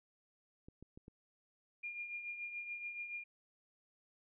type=clicks; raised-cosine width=3 ms; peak=-40 dBFS; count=4; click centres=0.685 / 0.826 / 0.975 / 1.081 s
type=tone with tremolo; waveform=sine; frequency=2412 Hz; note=D7; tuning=46 cents sharp; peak=-39 dBFS; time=1.83-3.24 s; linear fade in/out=10 ms; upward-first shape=triangle; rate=7 Hz; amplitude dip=60%
effects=none